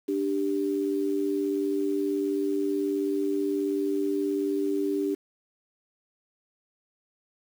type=tone pair together; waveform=sine; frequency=294.4 / 393 Hz; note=D4 / G4; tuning=+4 / +4 cents; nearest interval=perfect fourth; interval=500 cents; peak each=-27 dBFS; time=0.08-5.15 s; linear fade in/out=10 ms; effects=8-bit